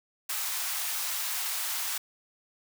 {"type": "high-pass noise", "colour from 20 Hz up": "white", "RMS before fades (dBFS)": -32, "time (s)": [0.29, 1.98], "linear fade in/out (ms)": 5, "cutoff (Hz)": 760, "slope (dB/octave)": 24, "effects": []}